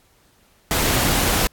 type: noise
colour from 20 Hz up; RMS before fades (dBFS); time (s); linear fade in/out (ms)
pink; -19; 0.71-1.47; 0
effects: pink hiss -58 dBFS RMS until 1.52 s + AAC 64 kbps